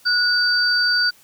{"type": "tone pair together", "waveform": "sine", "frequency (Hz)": [1461, 4638], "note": ["F#6", "D8"], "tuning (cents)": [-22, -22], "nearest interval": "octave + minor sixth", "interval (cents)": 2000, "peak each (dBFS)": -18, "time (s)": [0.05, 1.11], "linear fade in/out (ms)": 20, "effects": ["white hiss -52 dBFS RMS until 1.23 s"]}